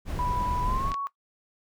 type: noise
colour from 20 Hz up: brown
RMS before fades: -30 dBFS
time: 0.05-0.94 s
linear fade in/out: 50 ms
type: tone with pitch glide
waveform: sine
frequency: 987.8 to 1115.2 Hz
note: B5 to C#6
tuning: 0 to +10 cents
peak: -28 dBFS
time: 0.19-1.07 s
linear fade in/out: 0 ms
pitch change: +210 cents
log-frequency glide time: 0.64-0.89 s
type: clicks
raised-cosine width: 0.2 ms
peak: -20 dBFS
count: 2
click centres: 0.918 / 0.942 s
effects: noise-tail reverb RT60 0.1 s tail -18 dB re dry